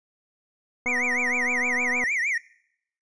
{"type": "click train", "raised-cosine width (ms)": 1, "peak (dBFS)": -21, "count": 292, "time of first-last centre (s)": [0.86, 2.038], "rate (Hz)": 247}
{"type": "tone with vibrato", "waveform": "triangle", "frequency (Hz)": 2093, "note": "C7", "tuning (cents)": 0, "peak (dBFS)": -21, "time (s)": [0.86, 2.38], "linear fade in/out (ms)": 5, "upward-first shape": "triangle", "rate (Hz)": 6.5, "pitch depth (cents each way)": 260}
{"effects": ["noise-tail reverb RT60 0.7 s tail -21 dB re dry", "resampled to 22050 Hz"]}